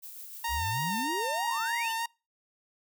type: noise with tremolo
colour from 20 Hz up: violet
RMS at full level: -43 dBFS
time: 0.02-1.04 s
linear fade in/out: 20 ms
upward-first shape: sine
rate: 6.6 Hz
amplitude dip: 30%
type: tone with vibrato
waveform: sawtooth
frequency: 920 Hz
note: A#5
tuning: 23 cents flat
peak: -26 dBFS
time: 0.44-2.06 s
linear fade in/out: 5 ms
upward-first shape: sine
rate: 3.2 Hz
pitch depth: 37 cents each way
type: exponential sweep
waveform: sine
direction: up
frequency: 58.27 to 3166 Hz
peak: -33 dBFS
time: 0.48-1.93 s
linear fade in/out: 50 ms
effects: noise-tail reverb RT60 0.3 s tail -26 dB re dry